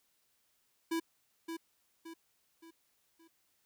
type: tone with echo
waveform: square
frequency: 329.6 Hz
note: E4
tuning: in tune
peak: -32 dBFS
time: 0.91-1 s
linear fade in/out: 10 ms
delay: 570 ms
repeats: 4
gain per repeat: -7 dB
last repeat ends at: 3.28 s
effects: white hiss -75 dBFS RMS until 3.65 s